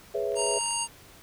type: chord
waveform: sine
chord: C# minor seventh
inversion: second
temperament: equal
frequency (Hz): 415.3 / 493.9 / 554.4 / 659.3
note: G#4 / B4 / C#5 / E5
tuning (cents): 0 / 0 / 0 / 0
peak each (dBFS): -30 / -32 / -33 / -33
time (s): 0.14-0.59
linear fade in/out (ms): 10
type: click train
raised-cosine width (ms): 0.3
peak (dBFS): -33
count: 18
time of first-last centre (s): 0.32-0.733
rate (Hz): 41.2
type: harmonic tone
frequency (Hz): 932.3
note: A#5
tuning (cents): 0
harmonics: 1 / 3 / 5 / 7 / 9 / 10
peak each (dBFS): -33 / -34 / -37 / -35 / -33 / -33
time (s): 0.35-0.88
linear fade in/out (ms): 50
effects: pink hiss -52 dBFS RMS until 1.22 s